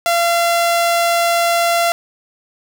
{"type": "tone", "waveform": "sawtooth", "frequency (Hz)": 684, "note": "F5", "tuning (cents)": -36, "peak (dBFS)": -9, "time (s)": [0.06, 1.92], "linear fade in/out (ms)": 0, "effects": []}